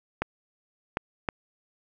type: clicks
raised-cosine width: 0.5 ms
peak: -11 dBFS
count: 3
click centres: 0.22 / 0.971 / 1.288 s
effects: none